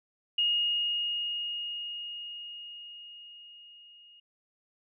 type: tone with level ramp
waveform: sine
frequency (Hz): 2861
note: F7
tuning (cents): +41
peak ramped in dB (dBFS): -23 to -53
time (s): 0.38-4.2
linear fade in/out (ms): 5
effects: none